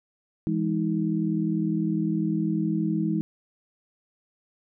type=tone cluster; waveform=sine; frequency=166.4 / 206.2 / 318.1 Hz; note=E3 / G#3 / D#4; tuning=+17 / -12 / +38 cents; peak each=-27 dBFS; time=0.47-3.21 s; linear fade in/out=0 ms; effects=none